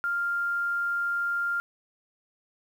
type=tone with quantisation; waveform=sine; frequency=1396.9 Hz; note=F6; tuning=in tune; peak=-25 dBFS; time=0.04-1.6 s; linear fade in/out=0 ms; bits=9; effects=none